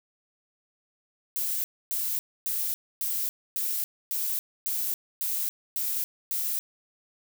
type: noise bursts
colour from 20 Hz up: violet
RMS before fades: -29 dBFS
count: 10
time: 1.36-6.59 s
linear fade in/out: 0 ms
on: 280 ms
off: 270 ms
effects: none